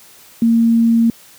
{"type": "tone", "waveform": "sine", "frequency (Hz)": 230, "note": "A#3", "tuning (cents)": -23, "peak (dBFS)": -9, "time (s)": [0.42, 1.1], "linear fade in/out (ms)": 2, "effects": ["white hiss -44 dBFS RMS until 1.38 s", "high-pass 60 Hz 12 dB/octave"]}